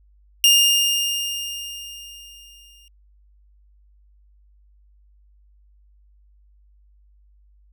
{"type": "tone with exponential decay", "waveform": "sawtooth", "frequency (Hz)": 2818, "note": "F7", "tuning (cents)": 15, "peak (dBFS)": -7, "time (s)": [0.44, 2.88], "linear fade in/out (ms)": 1, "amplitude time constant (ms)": 530, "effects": ["added 50 Hz sine -52 dBFS peak until 7.72 s"]}